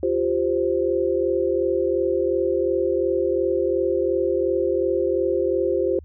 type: chord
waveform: sine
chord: F suspended second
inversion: none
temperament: equal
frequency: 349.2 / 392 / 523.3 Hz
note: F4 / G4 / C5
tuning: 0 / 0 / 0 cents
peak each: -23 dBFS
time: 0.03-5.99 s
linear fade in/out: 2 ms
effects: added 76 Hz sine -40 dBFS peak until 6.04 s